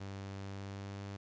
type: tone with pitch glide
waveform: sawtooth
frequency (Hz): 98 to 99.54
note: G2 to G2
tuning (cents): 0 to +27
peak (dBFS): -38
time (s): 0-1.17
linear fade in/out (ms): 10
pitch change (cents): +27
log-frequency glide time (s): 0.47-1.02
effects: resampled to 16000 Hz + 12-bit

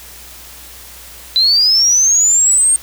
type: linear sweep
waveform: sine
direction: up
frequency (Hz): 3966 to 8660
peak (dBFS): -8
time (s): 1.36-2.76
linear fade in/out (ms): 0
effects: added 60 Hz sine -42 dBFS peak until 2.82 s + white hiss -36 dBFS RMS until 2.82 s

